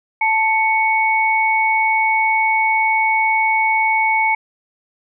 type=tone pair together; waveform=sine; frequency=881 / 2220 Hz; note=A5 / C#7; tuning=+2 / +2 cents; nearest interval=octave + major third; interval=1600 cents; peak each=-16 dBFS; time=0.21-4.35 s; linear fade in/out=5 ms; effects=none